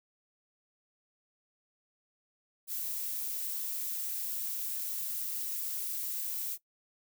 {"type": "noise", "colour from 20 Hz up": "violet", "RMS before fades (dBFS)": -36, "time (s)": [2.67, 6.58], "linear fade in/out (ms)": 50, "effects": ["noise-tail reverb RT60 0.1 s tail -18 dB re dry"]}